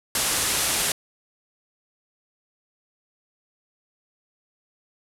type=low-pass noise; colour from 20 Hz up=white; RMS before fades=-24 dBFS; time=0.15-0.92 s; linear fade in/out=2 ms; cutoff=12000 Hz; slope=48 dB/octave; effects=none